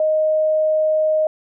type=tone; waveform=sine; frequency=622.3 Hz; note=D#5; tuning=in tune; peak=-14 dBFS; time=0-1.27 s; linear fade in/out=2 ms; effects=none